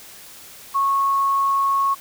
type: tone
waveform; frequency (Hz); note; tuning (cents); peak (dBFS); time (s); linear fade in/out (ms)
sine; 1100; C#6; -14; -16; 0.74-1.95; 20
effects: white hiss -42 dBFS RMS until 2 s